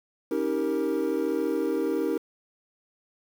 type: chord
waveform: triangle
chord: Eb dominant seventh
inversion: third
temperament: equal with one note detuned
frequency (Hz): 277.2 / 318.8 / 392 / 466.2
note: Db4 / Eb4 / G4 / Bb4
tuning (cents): 0 / +42 / 0 / 0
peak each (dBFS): -29 / -26 / -28 / -27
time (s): 0.31-2.18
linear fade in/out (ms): 5
effects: tanh soft clip ceiling -14 dBFS + 8-bit